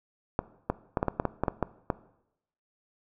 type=clicks; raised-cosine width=1 ms; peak=-11 dBFS; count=11; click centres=0.391 / 0.7 / 0.972 / 1.029 / 1.083 / 1.199 / 1.253 / 1.436 / 1.482 / 1.627 / 1.902 s; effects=noise-tail reverb RT60 0.8 s tail -18 dB re dry